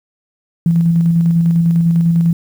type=tone with tremolo; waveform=sine; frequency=167.9 Hz; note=E3; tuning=32 cents sharp; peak=-8 dBFS; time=0.66-2.33 s; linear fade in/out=2 ms; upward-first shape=square; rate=10 Hz; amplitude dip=25%; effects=7-bit